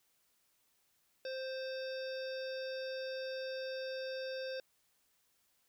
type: harmonic tone with a mistuned harmonic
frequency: 524 Hz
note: C5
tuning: 2 cents sharp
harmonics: 1 / 3 / 5 / 7 / 9 / 10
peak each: -39 / -48 / -53 / -53 / -53 / -53 dBFS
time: 1.25-4.6 s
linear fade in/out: 2 ms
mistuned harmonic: 10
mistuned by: +62 cents
effects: white hiss -75 dBFS RMS until 5.68 s